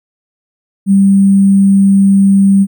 sine tone with sample-and-hold, 196 Hz, G3, in tune, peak -4 dBFS, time 0.86-2.67 s, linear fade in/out 50 ms, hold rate 8820 Hz, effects none

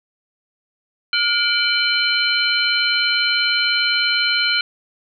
sine tone cluster, 1424 / 2330 / 3022 / 4135 Hz, F6 / D7 / F#7 / C8, +33 / -14 / +36 / -21 cents, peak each -21 dBFS, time 1.13-4.61 s, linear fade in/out 2 ms, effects none

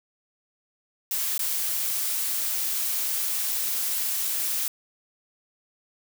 blue noise with dropouts, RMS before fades -27 dBFS, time 1.11-4.68 s, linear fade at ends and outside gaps 2 ms, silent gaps 1.379-1.392 s, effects none

